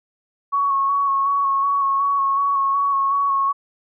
sine tone with vibrato, 1108.7 Hz, C#6, in tune, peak -16 dBFS, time 0.52-3.53 s, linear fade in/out 20 ms, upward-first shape square, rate 2.7 Hz, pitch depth 19 cents each way, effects none

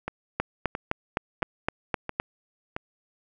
two click trains, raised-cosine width 0.5 ms, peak -9 / -15 dBFS, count 8 / 5, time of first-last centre 0.4-2.199 / 0.08-2.765 s, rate 3.89 / 1.49 Hz, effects none

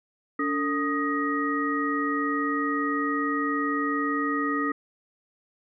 sine tone cluster, 287.4 / 449.7 / 1245 / 1892 Hz, D4 / A4 / D#6 / A#6, -37 / +38 / +1 / +25 cents, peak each -27 / -34 / -28 / -31 dBFS, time 0.39-4.72 s, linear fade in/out 5 ms, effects none

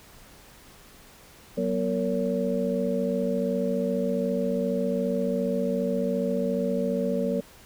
sine tone cluster, 186.9 / 241.5 / 460.4 / 563 Hz, F#3 / B3 / A#4 / C#5, +18 / -39 / -22 / +27 cents, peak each -29 dBFS, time 1.57-7.41 s, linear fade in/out 10 ms, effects pink hiss -51 dBFS RMS until 7.65 s

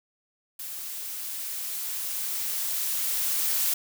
blue noise with level ramp, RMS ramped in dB -37 to -25 dBFS, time 0.59-3.74 s, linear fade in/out 5 ms, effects none

